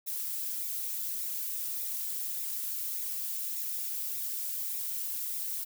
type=noise with flanger; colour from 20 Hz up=violet; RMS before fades=-35 dBFS; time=0.06-5.65 s; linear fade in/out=20 ms; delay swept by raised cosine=0.64 to 4.34 ms; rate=1.7 Hz; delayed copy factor=-0.6; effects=none